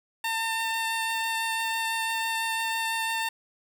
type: tone with vibrato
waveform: 15% pulse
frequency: 902 Hz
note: A5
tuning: 43 cents sharp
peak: -20 dBFS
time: 0.24-3.29 s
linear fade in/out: 5 ms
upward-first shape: sine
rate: 6 Hz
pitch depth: 9 cents each way
effects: none